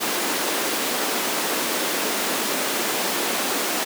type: high-pass noise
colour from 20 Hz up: pink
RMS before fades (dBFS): -24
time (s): 0-3.85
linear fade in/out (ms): 20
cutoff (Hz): 250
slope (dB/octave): 24
effects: none